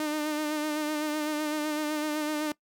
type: tone with vibrato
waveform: sawtooth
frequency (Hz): 303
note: D#4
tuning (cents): -46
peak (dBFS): -24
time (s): 0-2.52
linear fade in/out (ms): 2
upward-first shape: sine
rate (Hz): 7.9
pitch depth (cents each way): 34
effects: noise-tail reverb RT60 0.1 s tail -21 dB re dry